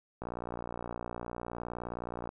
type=click train; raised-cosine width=1 ms; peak=-24 dBFS; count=124; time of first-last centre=0.22-2.291 s; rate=59.4 Hz; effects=none